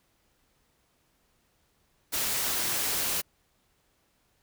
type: noise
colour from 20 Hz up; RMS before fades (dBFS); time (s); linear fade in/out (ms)
white; -29; 2.12-3.22; 20
effects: pink hiss -70 dBFS RMS until 4.42 s